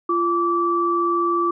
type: tone pair together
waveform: sine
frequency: 344.6 / 1159 Hz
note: F4 / D6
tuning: -23 / -23 cents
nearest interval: octave + major sixth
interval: 2100 cents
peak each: -21 / -19 dBFS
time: 0.09-1.51 s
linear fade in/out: 5 ms
effects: none